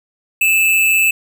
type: tone with amplitude modulation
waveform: square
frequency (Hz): 2627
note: E7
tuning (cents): -7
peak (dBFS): -9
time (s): 0.41-1.11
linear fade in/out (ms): 5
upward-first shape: sine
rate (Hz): 185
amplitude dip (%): 50
effects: none